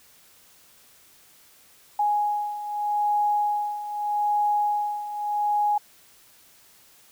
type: beating tone pair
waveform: sine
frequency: 830.6 / 831.41 Hz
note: G#5 / G#5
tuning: 0 / +2 cents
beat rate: 0.81 Hz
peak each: -28 / -23 dBFS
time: 1.99-5.78 s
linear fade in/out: 5 ms
effects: white hiss -55 dBFS RMS until 7.11 s